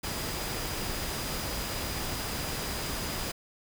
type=tone in noise; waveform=sine; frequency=4917 Hz; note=D#8; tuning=21 cents flat; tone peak=-43 dBFS; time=0.03-3.32 s; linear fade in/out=10 ms; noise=pink; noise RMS=-34 dBFS; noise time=0.03-3.32 s; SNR=-12 dB; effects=none